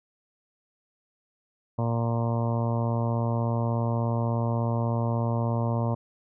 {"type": "harmonic tone", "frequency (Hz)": 116.54, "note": "A#2", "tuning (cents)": 0, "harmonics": [1, 2, 3, 4, 5, 6, 7, 8, 9, 10], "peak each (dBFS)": [-25, -31, -39, -37, -34, -38, -43, -37, -40, -50], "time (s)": [1.78, 5.95], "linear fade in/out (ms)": 10, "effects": []}